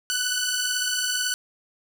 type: beating tone pair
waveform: 10% pulse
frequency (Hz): 1480 / 1498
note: F#6 / F#6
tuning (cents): 0 / +21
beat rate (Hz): 18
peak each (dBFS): -19 / -17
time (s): 0.1-1.34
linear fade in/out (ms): 0
effects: none